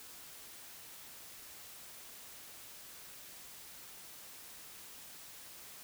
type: silence
effects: white hiss -52 dBFS RMS until 5.83 s